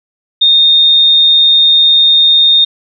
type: tone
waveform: sine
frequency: 3671 Hz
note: A#7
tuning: 27 cents flat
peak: -4 dBFS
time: 0.41-2.65 s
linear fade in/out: 10 ms
effects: none